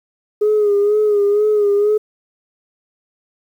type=tone with vibrato; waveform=sine; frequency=415.3 Hz; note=G#4; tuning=in tune; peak=-10 dBFS; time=0.41-1.98 s; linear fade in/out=10 ms; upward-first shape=sine; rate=2.1 Hz; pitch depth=48 cents each way; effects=tanh soft clip ceiling -8 dBFS + 8-bit